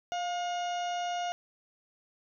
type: harmonic tone with a mistuned harmonic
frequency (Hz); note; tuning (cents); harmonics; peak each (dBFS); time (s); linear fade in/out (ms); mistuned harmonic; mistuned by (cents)
717; F5; +45; 1 / 2 / 3 / 4 / 5 / 6 / 7 / 8 / 9; -31 / -43 / -48 / -42 / -50 / -56 / -59 / -49 / -53; 0.12-1.32; 0; 1; -32
effects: none